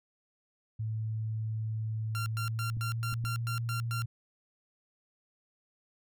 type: tone with pitch glide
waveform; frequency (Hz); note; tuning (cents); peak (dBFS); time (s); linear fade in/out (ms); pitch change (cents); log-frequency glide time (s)
sine; 110 to 116.41; A2 to A#2; 0 to -2; -31; 0.79-4.06; 10; +98; 2.13-3.31
type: tone bursts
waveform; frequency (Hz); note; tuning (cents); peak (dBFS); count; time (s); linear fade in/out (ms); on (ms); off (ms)
sawtooth; 1379; F6; -22; -32; 9; 2.15-4.02; 0; 110; 110
type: clicks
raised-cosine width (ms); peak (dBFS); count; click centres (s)
5; -30; 3; 2.77 / 3.127 / 3.242
effects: none